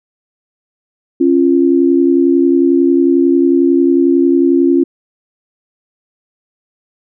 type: tone pair together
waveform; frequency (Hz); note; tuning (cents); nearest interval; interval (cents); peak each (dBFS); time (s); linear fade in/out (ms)
sine; 273.7 / 344.8; C#4 / F4; -22 / -22; major third; 400; -10; 1.2-4.84; 10
effects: none